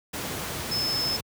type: tone in noise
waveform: sine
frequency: 5230 Hz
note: E8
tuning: 15 cents flat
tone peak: -25 dBFS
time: 0.71-1.17 s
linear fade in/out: 10 ms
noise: pink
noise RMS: -32 dBFS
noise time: 0.13-1.21 s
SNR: +4 dB
effects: high-pass 80 Hz 12 dB/octave